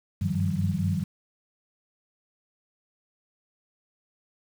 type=tone cluster; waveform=sine; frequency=94.2 / 98.7 / 154 / 174.5 / 192.8 Hz; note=F#2 / G2 / D#3 / F3 / G3; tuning=+32 / +12 / -17 / -1 / -28 cents; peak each=-30 dBFS; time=0.21-1.04 s; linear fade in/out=10 ms; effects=8-bit